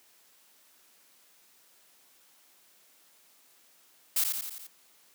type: noise with echo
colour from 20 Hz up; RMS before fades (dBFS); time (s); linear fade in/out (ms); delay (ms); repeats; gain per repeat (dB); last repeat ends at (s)
blue; -26; 4.16-4.24; 5; 86; 5; -4; 4.67
effects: white hiss -62 dBFS RMS until 5.14 s + high-pass 200 Hz 12 dB/octave